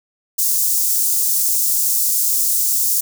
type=high-pass noise; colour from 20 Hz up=white; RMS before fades=-17 dBFS; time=0.38-3.01 s; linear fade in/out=10 ms; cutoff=6000 Hz; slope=24 dB/octave; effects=none